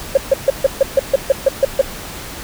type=tone bursts; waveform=sine; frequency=543 Hz; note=C#5; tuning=36 cents flat; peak=-5 dBFS; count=11; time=0.15-1.814 s; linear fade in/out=5 ms; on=24 ms; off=140 ms; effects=tanh soft clip ceiling -2 dBFS + pink hiss -30 dBFS RMS until 2.43 s